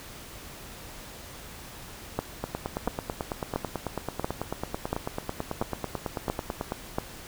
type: two click trains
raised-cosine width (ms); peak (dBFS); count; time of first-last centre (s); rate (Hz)
1; -15 / -12; 40 / 8; 2.44-6.721 / 2.19-6.985; 9.11 / 1.46
effects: pink hiss -44 dBFS RMS until 7.27 s